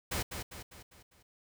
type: noise with echo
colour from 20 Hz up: pink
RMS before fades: -34 dBFS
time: 0.11-0.23 s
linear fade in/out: 10 ms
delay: 200 ms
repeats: 5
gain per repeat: -6 dB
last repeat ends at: 1.23 s
effects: none